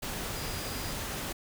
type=tone in noise; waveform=sine; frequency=4892 Hz; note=D#8; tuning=30 cents flat; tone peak=-45 dBFS; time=0.35-0.93 s; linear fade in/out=10 ms; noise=pink; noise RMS=-36 dBFS; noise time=0.02-1.33 s; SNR=-12 dB; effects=none